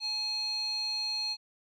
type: tone with band-pass filter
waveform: square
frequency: 848 Hz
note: G#5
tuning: 36 cents sharp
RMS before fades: -33 dBFS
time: 0-1.37 s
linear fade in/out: 50 ms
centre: 4100 Hz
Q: 8.7
effects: none